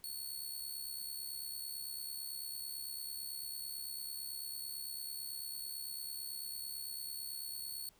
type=tone with amplitude modulation; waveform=10% pulse; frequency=4407 Hz; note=C#8; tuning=11 cents flat; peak=-32 dBFS; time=0.04-7.89 s; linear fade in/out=0 ms; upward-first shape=sine; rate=69 Hz; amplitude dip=60%; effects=pink hiss -68 dBFS RMS until 7.99 s